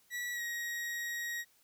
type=tone with pitch glide; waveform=40% pulse; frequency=1940 to 1891.3 Hz; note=B6 to A#6; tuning=-31 to +25 cents; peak=-35 dBFS; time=0.1-1.45 s; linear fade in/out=50 ms; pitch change=-44 cents; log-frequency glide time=0.33-0.41 s; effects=white hiss -68 dBFS RMS until 1.63 s